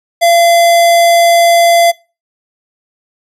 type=tone; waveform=square; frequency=683 Hz; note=F5; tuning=39 cents flat; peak=-6 dBFS; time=0.21-1.92 s; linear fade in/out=20 ms; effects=noise-tail reverb RT60 0.3 s tail -22 dB re dry + resampled to 32000 Hz